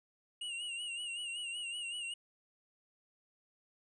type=tone with vibrato; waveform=square; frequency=2837 Hz; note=F7; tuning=27 cents sharp; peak=-39 dBFS; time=0.41-2.14 s; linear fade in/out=5 ms; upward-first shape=sine; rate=5.3 Hz; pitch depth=66 cents each way; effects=resampled to 22050 Hz